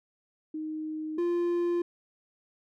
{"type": "tone pair in turn", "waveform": ["sine", "triangle"], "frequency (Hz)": [311.1, 347.2], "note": ["D#4", "F4"], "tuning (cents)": [0, -10], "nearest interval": "major second", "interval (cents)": 190, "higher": "second", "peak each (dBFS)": [-32, -23], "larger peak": "second", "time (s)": [[0.54, 1.18], [1.18, 1.82]], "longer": "neither", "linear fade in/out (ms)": 5, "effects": []}